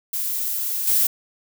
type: noise with level steps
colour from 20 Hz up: violet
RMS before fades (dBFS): -25 / -18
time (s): 0.13-1.07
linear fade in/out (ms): 5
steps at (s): 0.87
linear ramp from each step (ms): 5
effects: none